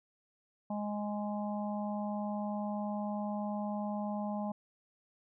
harmonic tone, 207.7 Hz, G#3, in tune, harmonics 1 / 3 / 4 / 5, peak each -35 / -41 / -41 / -48 dBFS, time 0.7-4.52 s, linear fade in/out 5 ms, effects none

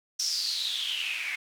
white noise with band-pass filter sweep, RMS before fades -31 dBFS, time 0.19-1.36 s, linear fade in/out 10 ms, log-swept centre 5700 to 2100 Hz, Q 8.7, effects none

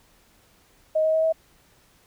sine tone with pitch steps, 627 / 632.8 / 638.7 / 644.6 Hz, D#5 / D#5 / D#5 / E5, +13 / +29 / +45 / -39 cents, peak -18 dBFS, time 0.95-1.326 s, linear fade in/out 10 ms, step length 94 ms, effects pink hiss -59 dBFS RMS until 2.06 s

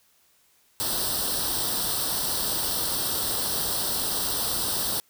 white noise with comb filter, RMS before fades -27 dBFS, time 0.8-5 s, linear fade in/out 0 ms, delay 0.22 ms, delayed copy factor +0.8, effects white hiss -63 dBFS RMS until 5.09 s

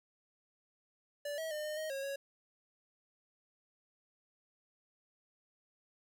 square tone with pitch steps, 581 / 643 / 605 / 609 / 626 / 545 / 554 Hz, D5 / E5 / D#5 / D#5 / D#5 / C#5 / C#5, -19 / -43 / -49 / -37 / +10 / -29 / -1 cents, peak -38 dBFS, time 1.25-2.16 s, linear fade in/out 5 ms, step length 130 ms, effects 11-bit

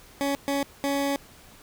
20% pulse tone bursts at uneven times, 279.8 Hz, C#4, 16 cents sharp, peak -19 dBFS, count 3, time 0.21-0.35 / 0.48-0.63 / 0.84-1.16 s, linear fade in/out 0 ms, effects pink hiss -51 dBFS RMS until 1.62 s

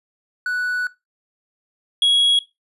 triangle tone pair in turn, 1480 / 3322 Hz, F#6 / G#7, 0 / 0 cents, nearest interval octave + major second, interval 1400 cents, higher second, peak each -18 / -11 dBFS, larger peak second, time 0.46-0.87 / 2.02-2.39 s, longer first, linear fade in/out 2 ms, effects noise-tail reverb RT60 0.2 s tail -17 dB re dry + resampled to 32000 Hz

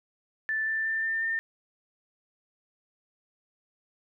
sine tone with pitch steps, 1760 / 1772.2 / 1784.6 / 1797 / 1809.5 Hz, A6 / A6 / A6 / A6 / A6, 0 / +12 / +24 / +36 / +48 cents, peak -26 dBFS, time 0.49-1.39 s, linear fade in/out 0 ms, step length 180 ms, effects none

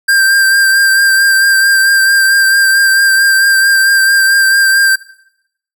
square tone with vibrato, 1583 Hz, G6, 17 cents sharp, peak -7 dBFS, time 0.08-4.96 s, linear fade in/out 10 ms, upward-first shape triangle, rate 4.5 Hz, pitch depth 28 cents each way, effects noise-tail reverb RT60 0.8 s tail -21 dB re dry

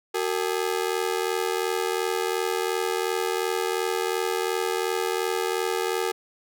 sawtooth ring-modulated tone, 415.3 Hz, G#4, in tune, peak -17 dBFS, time 0.14-6.12 s, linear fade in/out 10 ms, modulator 41.4 Hz, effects none

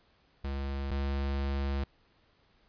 square tone pair in turn, 68.9 / 69.24 Hz, C#2 / C#2, -10 / -1 cents, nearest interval unison, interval 9 cents, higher second, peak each -33 / -30 dBFS, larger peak second, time 0.44-0.91 / 0.91-1.84 s, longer second, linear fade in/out 5 ms, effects pink hiss -67 dBFS RMS until 2.68 s + resampled to 11025 Hz

